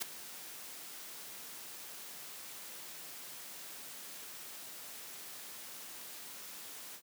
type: noise with ADSR envelope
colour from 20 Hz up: white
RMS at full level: -34 dBFS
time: 0-7.02 s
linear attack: 21 ms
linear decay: 7 ms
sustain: -14 dB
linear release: 72 ms
effects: high-pass 150 Hz 12 dB/octave